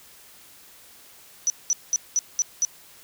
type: tone bursts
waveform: sine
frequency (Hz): 5920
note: F#8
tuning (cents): 0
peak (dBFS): -18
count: 6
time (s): 1.47-2.65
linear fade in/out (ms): 0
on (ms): 30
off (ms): 200
effects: white hiss -50 dBFS RMS until 3.03 s